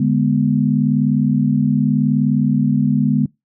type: chord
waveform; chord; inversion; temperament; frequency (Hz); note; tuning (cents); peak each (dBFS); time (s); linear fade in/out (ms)
sine; G# diminished; second; equal; 146.83 / 207.7 / 246.9; D3 / G#3 / B3; 0 / 0 / 0; -17; 0-3.26; 5
effects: noise-tail reverb RT60 0.2 s tail -24 dB re dry